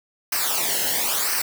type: noise with flanger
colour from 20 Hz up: white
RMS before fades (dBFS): -23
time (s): 0.32-1.42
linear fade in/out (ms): 5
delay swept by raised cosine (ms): 0.28 to 0.86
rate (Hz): 0.99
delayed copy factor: -0.75
effects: none